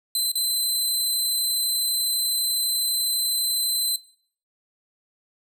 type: tone with dropouts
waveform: 20% pulse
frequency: 4058 Hz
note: B7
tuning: 46 cents sharp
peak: -15 dBFS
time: 0.15-3.96 s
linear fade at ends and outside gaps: 2 ms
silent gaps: 0.317-0.354 s
effects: noise-tail reverb RT60 0.5 s tail -17 dB re dry

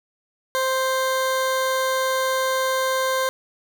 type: tone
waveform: 20% pulse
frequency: 523.3 Hz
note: C5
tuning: in tune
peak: -15 dBFS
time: 0.55-3.29 s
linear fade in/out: 0 ms
effects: none

